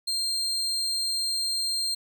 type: tone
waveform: 35% pulse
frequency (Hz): 4186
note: C8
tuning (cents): 0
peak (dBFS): -24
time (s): 0.07-1.95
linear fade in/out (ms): 10
effects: none